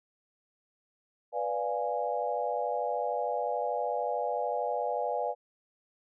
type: chord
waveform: sine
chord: B diminished seventh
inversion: none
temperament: equal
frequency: 493.9 / 587.3 / 698.5 / 830.6 Hz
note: B4 / D5 / F5 / Ab5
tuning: 0 / 0 / 0 / 0 cents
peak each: -34 dBFS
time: 1.32-5.35 s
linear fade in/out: 50 ms
effects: none